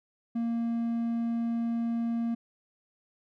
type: tone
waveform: triangle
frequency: 232.2 Hz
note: A#3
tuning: 7 cents flat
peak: -25 dBFS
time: 0.35-2.35 s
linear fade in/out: 10 ms
effects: none